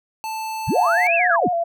square tone, 880 Hz, A5, in tune, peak -26 dBFS, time 0.24-1.07 s, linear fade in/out 0 ms
sine tone with exponential growth, 1661.2 Hz, G#6, in tune, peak -17 dBFS, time 0.67-1.36 s, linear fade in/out 5 ms, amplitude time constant 150 ms
sine linear two-way sweep, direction up then down, 38.47 to 2711 to 77.9 Hz, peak -17 dBFS, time 0.67-1.49 s, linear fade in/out 20 ms, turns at 1.15 s
sine tone with vibrato, 698.5 Hz, F5, in tune, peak -18 dBFS, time 0.75-1.64 s, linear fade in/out 10 ms, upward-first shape square, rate 4.5 Hz, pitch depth 50 cents each way
effects none

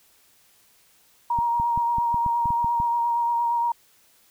sine tone with vibrato, 942 Hz, A#5, 18 cents sharp, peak -20 dBFS, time 1.3-3.72 s, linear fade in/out 5 ms, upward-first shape sine, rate 8.6 Hz, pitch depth 19 cents each way
clicks, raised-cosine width 5 ms, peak -20 dBFS, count 10, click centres 1.388 / 1.599 / 1.776 / 1.984 / 2.144 / 2.263 / 2.457 / 2.505 / 2.645 / 2.801 s
effects white hiss -59 dBFS RMS until 4.3 s

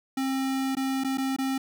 square tone with dropouts, 266.7 Hz, C4, 33 cents sharp, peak -26 dBFS, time 0.17-1.58 s, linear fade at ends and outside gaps 5 ms, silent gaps 0.752-0.768 / 1.038-1.045 / 1.174-1.181 / 1.364-1.385 s, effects none

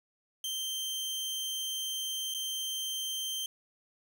sawtooth tone with dropouts, 3137 Hz, G7, 1 cent sharp, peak -30 dBFS, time 0.44-3.46 s, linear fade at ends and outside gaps 2 ms, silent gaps 2.34-2.346 s, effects none

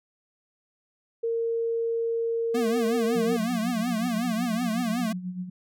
sine tone, 460 Hz, A#4, 23 cents flat, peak -24 dBFS, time 1.23-3.37 s, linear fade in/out 10 ms
square tone with vibrato, 232.7 Hz, A#3, 3 cents flat, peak -26 dBFS, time 2.54-5.13 s, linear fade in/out 10 ms, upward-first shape triangle, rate 5.4 Hz, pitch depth 160 cents each way
sine tone with tremolo, 181.6 Hz, F#3, 32 cents flat, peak -28 dBFS, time 3.15-5.5 s, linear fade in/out 10 ms, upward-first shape sine, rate 8.1 Hz, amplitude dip 65%
effects none

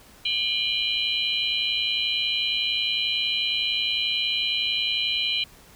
sine tone cluster, 2406 / 2928 / 3039 / 3194 / 4014 Hz, D7 / F#7 / F#7 / G7 / B7, +41 / -19 / +46 / +32 / +27 cents, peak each -29 dBFS, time 0.25-5.44 s, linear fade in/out 5 ms, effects pink hiss -51 dBFS RMS until 5.75 s

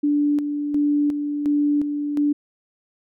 sine tone with tremolo, 292 Hz, D4, 10 cents flat, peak -16 dBFS, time 0.03-2.33 s, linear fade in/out 10 ms, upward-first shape square, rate 1.4 Hz, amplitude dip 50%, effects none

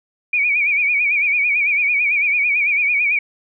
sine tone with vibrato, 2349 Hz, D7, in tune, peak -14 dBFS, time 0.33-3.19 s, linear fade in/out 5 ms, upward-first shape sine, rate 9 Hz, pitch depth 94 cents each way, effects none

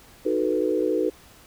sine chord, B dominant seventh, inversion first, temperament equal, 311.1 / 370 / 440 / 493.9 Hz, D#4 / F#4 / A4 / B4, 0 / 0 / 0 / 0 cents, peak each -26 dBFS, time 0.25-1.1 s, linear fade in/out 10 ms, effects pink hiss -51 dBFS RMS until 1.46 s

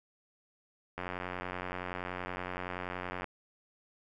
click train, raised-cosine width 0.5 ms, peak -22 dBFS, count 206, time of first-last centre 0.98-3.243 s, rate 90.6 Hz, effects none

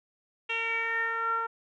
10% pulse tone with low-pass filter sweep, 456.7 Hz, A#4, 36 cents flat, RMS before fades -30 dBFS, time 0.49-1.47 s, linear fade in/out 10 ms, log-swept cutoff 2900 to 1200 Hz, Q 6.6, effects none

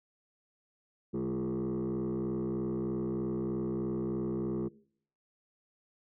sine tone with frequency modulation, 277.2 Hz, C#4, in tune, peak -28 dBFS, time 1.13-4.69 s, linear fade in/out 20 ms, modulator 63.2 Hz, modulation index 2.1, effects noise-tail reverb RT60 0.6 s tail -23 dB re dry + tanh soft clip ceiling -30 dBFS

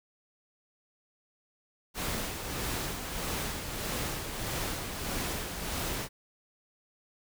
pink noise with tremolo, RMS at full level -33 dBFS, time 1.94-6.09 s, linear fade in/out 50 ms, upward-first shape sine, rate 1.6 Hz, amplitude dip 45%, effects none

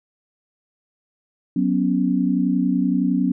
sine chord, F# suspended fourth, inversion none, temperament just, 185 / 246.7 / 277.5 Hz, F#3 / B3 / C#4, 0 / -2 / +2 cents, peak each -21 dBFS, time 1.56-3.32 s, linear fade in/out 5 ms, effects none

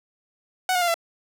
sawtooth tone with pitch steps, 742 / 718.4 / 695.5 / 673.4 Hz, F#5 / F5 / F5 / E5, +5 / +49 / -7 / +37 cents, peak -16 dBFS, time 0.69-0.942 s, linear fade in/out 2 ms, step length 63 ms, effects none

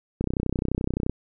click train, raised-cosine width 3 ms, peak -12 dBFS, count 29, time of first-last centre 0.21-1.096 s, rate 31.6 Hz, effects none

